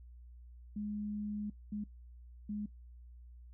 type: tone bursts at uneven times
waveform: sine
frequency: 208.6 Hz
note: G#3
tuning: 8 cents sharp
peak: -36 dBFS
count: 3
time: 0.76-1.5 / 1.72-1.84 / 2.49-2.66 s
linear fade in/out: 5 ms
effects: noise-tail reverb RT60 0.1 s tail -18 dB re dry + added 60 Hz sine -51 dBFS peak until 3.53 s